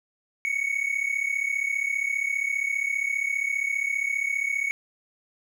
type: tone pair together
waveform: triangle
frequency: 2202 / 2237 Hz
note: C#7 / C#7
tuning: -12 / +15 cents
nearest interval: unison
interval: 27 cents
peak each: -26 / -25 dBFS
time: 0.45-4.71 s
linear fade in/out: 0 ms
effects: none